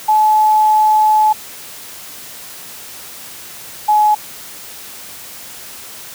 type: tone pair in turn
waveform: sine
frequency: 859 / 846.7 Hz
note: A5 / G#5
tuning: -42 / +33 cents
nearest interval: unison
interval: 25 cents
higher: first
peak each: -8 dBFS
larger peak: neither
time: 0.08-1.33 / 3.88-4.15 s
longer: first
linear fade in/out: 10 ms
effects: white hiss -33 dBFS RMS until 6.14 s + high-pass 60 Hz 12 dB/octave